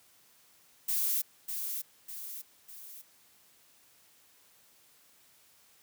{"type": "noise with echo", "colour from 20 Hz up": "violet", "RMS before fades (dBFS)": -30, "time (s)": [0.88, 1.22], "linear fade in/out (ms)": 10, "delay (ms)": 600, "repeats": 3, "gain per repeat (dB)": -6, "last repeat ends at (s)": 3.02, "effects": ["white hiss -63 dBFS RMS until 5.82 s", "high-pass 60 Hz 12 dB/octave"]}